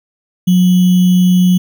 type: tone with sample-and-hold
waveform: sine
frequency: 181.2 Hz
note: F#3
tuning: 36 cents flat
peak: -6 dBFS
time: 0.47-1.58 s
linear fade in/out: 10 ms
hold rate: 3150 Hz
effects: none

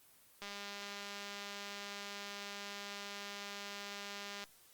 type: click train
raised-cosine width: 0.2 ms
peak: -28 dBFS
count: 813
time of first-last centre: 0.42-4.44 s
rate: 202 Hz
effects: white hiss -64 dBFS RMS until 4.73 s + Opus 24 kbps

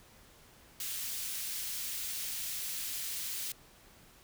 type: high-pass noise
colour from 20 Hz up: white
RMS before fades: -38 dBFS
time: 0.8-3.52 s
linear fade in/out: 2 ms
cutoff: 2300 Hz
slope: 12 dB/octave
effects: pink hiss -59 dBFS RMS until 4.23 s

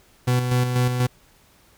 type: tone with tremolo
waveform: 40% pulse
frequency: 124.6 Hz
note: B2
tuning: 16 cents sharp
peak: -16 dBFS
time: 0.27-1.07 s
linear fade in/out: 10 ms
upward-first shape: square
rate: 4.1 Hz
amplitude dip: 45%
effects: pink hiss -56 dBFS RMS until 1.77 s

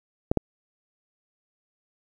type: clicks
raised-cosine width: 2 ms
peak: -7 dBFS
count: 2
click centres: 0.315 / 0.373 s
effects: 8-bit

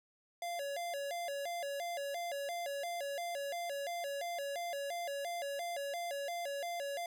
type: tone with vibrato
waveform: square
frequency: 624 Hz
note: D#5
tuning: 5 cents sharp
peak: -38 dBFS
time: 0.42-7.06 s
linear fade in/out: 2 ms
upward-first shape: square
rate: 2.9 Hz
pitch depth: 180 cents each way
effects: none

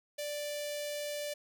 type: tone with notch filter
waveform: sawtooth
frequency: 587.3 Hz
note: D5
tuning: in tune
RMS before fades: -38 dBFS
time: 0.18-1.34 s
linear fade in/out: 10 ms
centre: 1200 Hz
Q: 0.69
effects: none

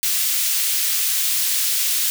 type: high-pass noise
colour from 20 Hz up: white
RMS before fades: -20 dBFS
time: 0.03-2.1 s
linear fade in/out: 0 ms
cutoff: 2500 Hz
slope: 12 dB/octave
effects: none

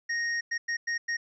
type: tone bursts at uneven times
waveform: square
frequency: 1864.7 Hz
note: A#6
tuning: in tune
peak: -28 dBFS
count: 5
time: 0.09-0.41 / 0.51-0.58 / 0.68-0.77 / 0.87-0.98 / 1.08-1.17 s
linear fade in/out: 10 ms
effects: resampled to 16000 Hz

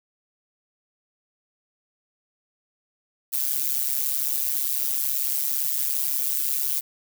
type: noise with amplitude modulation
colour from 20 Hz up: violet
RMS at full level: -21 dBFS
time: 3.32-6.81 s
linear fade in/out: 20 ms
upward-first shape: sine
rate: 138 Hz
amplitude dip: 95%
effects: none

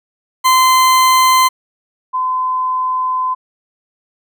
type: tone pair in turn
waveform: 40% pulse / sine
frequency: 1033 / 1022.3 Hz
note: C6 / C6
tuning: -22 / -41 cents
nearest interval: unison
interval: 19 cents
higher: first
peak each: -7 / -14 dBFS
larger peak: first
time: 0.44-1.49 / 2.13-3.35 s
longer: second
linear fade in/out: 20 ms
effects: none

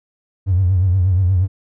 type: tone with vibrato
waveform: triangle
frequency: 92.3 Hz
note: F#2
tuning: 4 cents flat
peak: -8 dBFS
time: 0.46-1.48 s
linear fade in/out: 50 ms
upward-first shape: triangle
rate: 8.4 Hz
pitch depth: 120 cents each way
effects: tanh soft clip ceiling -9 dBFS

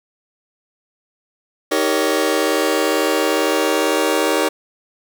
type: chord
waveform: sawtooth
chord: Eb dominant seventh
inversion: none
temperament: just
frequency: 311.1 / 388.9 / 466.7 / 560 Hz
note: Eb4 / G4 / Bb4 / Db5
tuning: 0 / -14 / +2 / +18 cents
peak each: -17 dBFS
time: 1.71-4.49 s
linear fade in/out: 10 ms
effects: none

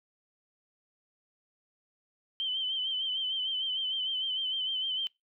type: tone with vibrato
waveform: sine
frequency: 3084 Hz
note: G7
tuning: 29 cents flat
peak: -29 dBFS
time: 2.4-5.07 s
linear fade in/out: 0 ms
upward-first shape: sine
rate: 6.6 Hz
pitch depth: 53 cents each way
effects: noise-tail reverb RT60 0.2 s tail -25 dB re dry

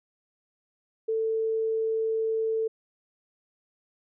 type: tone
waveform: sine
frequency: 444.7 Hz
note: A4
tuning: 18 cents sharp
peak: -24 dBFS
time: 1.08-2.68 s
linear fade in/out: 10 ms
effects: none

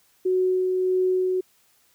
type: tone with tremolo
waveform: sine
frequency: 370 Hz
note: F#4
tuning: in tune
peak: -18 dBFS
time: 0.25-1.41 s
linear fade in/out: 10 ms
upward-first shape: sine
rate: 1.6 Hz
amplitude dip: 25%
effects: white hiss -62 dBFS RMS until 1.94 s

